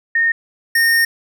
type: tone pair in turn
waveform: sine / square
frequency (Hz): 1838 / 1838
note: A#6 / A#6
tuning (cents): -25 / -25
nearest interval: unison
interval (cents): 0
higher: neither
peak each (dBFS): -12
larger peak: neither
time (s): 0.15-0.32 / 0.75-1.05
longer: second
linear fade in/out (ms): 5
effects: none